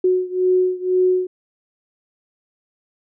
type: beating tone pair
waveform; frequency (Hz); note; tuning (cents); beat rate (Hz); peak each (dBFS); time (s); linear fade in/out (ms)
sine; 366.8 / 368.8; F#4 / F#4; -15 / -6; 2; -17 / -19; 0.04-1.27; 5
effects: none